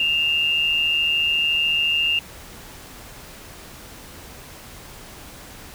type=tone pair together; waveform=sine; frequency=2646 / 2800 Hz; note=E7 / F7; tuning=+6 / +4 cents; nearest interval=minor second; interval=98 cents; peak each=-26 / -18 dBFS; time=0-2.19 s; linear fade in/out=2 ms; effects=pink hiss -41 dBFS RMS until 5.74 s